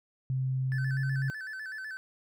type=tone with pitch glide; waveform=sine; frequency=130.81 to 134.33 Hz; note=C3 to C3; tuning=0 to +46 cents; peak=-27 dBFS; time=0.3-1.3 s; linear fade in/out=0 ms; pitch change=+46 cents; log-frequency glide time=0.76-1.02 s
type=tone with vibrato; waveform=triangle; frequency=1632 Hz; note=G#6; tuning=31 cents flat; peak=-35 dBFS; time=0.72-1.97 s; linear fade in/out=0 ms; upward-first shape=square; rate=8 Hz; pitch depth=110 cents each way
effects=none